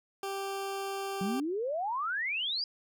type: tone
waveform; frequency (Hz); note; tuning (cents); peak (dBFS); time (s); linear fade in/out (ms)
20% pulse; 392; G4; 0; -29; 0.23-1.4; 2
type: exponential sweep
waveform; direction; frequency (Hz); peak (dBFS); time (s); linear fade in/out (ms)
sine; up; 180 to 4978; -30; 1.21-2.64; 2
effects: none